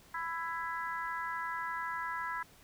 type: harmonic tone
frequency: 331.8 Hz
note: E4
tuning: 11 cents sharp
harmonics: 3 / 4 / 5 / 6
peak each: -38 / -41 / -40 / -45 dBFS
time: 0.14-2.43 s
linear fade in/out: 5 ms
effects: pink hiss -60 dBFS RMS until 2.63 s